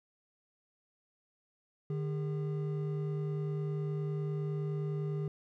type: tone pair together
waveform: triangle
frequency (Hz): 150.92 / 402.9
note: D3 / G4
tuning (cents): +48 / +48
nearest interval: octave + perfect fourth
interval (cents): 1700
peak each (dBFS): -31 / -38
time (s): 1.9-5.28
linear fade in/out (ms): 2
effects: none